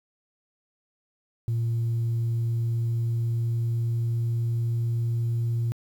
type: tone with pitch glide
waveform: sine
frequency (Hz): 115.7 to 116.71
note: A#2 to A#2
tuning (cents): -13 to +3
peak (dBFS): -21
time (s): 1.48-5.72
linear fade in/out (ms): 0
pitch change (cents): +16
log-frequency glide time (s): 1.59-5.49
effects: tanh soft clip ceiling -21 dBFS + 9-bit